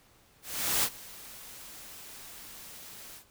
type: noise with ADSR envelope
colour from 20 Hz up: white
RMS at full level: -26 dBFS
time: 0.42-3.25 s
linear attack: 410 ms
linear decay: 62 ms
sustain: -21 dB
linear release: 98 ms
effects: pink hiss -62 dBFS RMS until 3.3 s